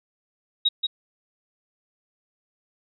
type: tone with echo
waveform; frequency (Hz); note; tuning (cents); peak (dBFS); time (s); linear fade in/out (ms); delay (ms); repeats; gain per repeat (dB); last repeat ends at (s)
sine; 3798; A#7; +32; -16; 0.65-0.69; 10; 180; 1; -5; 0.87
effects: none